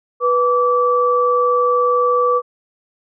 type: tone pair together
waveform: sine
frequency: 491.7 / 1158 Hz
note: B4 / D6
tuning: -8 / -25 cents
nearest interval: octave + minor third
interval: 1483 cents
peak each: -15 dBFS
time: 0.2-2.42 s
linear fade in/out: 50 ms
effects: none